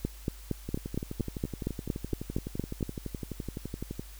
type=two click trains; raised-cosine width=3 ms; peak=-22 / -16 dBFS; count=40 / 13; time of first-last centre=0.69-3.995 / 0.05-2.828 s; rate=11.8 / 4.32 Hz; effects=added 50 Hz sine -45 dBFS peak until 4.19 s + white hiss -53 dBFS RMS until 4.19 s